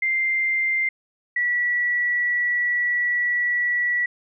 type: tone pair in turn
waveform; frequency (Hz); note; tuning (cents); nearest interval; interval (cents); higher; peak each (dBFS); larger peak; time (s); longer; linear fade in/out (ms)
sine; 2093 / 1945.3; C7 / B6; 0 / -27; minor second; 127; first; -19; neither; 0.02-0.89 / 1.36-4.06; second; 5
effects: none